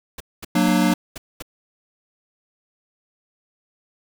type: noise bursts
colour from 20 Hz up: pink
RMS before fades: -33 dBFS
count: 6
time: 0.18-1.424 s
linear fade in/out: 5 ms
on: 24 ms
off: 220 ms
type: chord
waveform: square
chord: Gb augmented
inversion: none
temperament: equal with one note detuned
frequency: 185 / 233.1 / 298.8 Hz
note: Gb3 / Bb3 / D4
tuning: 0 / 0 / +30 cents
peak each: -20 / -21 / -21 dBFS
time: 0.55-0.94 s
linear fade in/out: 5 ms
effects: none